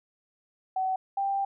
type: tone pair in turn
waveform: sine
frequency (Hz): 755 / 788.8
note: F#5 / G5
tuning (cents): +35 / +11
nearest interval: minor second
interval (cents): 76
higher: second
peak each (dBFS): -25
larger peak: neither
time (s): 0.76-0.96 / 1.17-1.45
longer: second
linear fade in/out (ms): 5
effects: none